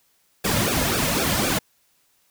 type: noise with flanger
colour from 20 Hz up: pink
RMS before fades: -22 dBFS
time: 0.44-1.59 s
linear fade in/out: 10 ms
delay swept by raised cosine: 0.97 to 2.67 ms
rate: 3.9 Hz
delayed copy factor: -0.9
effects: white hiss -64 dBFS RMS until 2.3 s